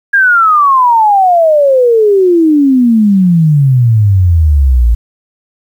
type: exponential sweep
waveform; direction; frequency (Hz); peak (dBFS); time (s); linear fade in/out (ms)
sine; down; 1641 to 54.9; -4; 0.13-4.95; 10
effects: 7-bit